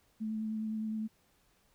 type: tone with vibrato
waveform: sine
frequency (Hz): 218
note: A3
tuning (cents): -16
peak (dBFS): -33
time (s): 0.2-1.08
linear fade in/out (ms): 20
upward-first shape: sine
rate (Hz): 9.7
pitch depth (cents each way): 15
effects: pink hiss -70 dBFS RMS until 1.74 s